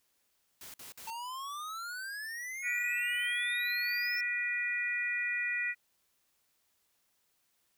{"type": "noise bursts", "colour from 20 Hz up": "white", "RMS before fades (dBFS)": -48, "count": 3, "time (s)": [0.61, 1.104], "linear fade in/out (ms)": 2, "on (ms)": 130, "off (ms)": 52}
{"type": "exponential sweep", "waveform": "square", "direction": "up", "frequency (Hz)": [890, 5410], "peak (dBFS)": -39, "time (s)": [1.07, 4.21], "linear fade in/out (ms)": 5}
{"type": "harmonic tone", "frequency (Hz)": 485.1, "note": "B4", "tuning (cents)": -31, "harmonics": [3, 4, 5], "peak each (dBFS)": [-42, -32, -36], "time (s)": [2.62, 5.75], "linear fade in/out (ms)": 50}
{"effects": ["white hiss -75 dBFS RMS until 7.77 s"]}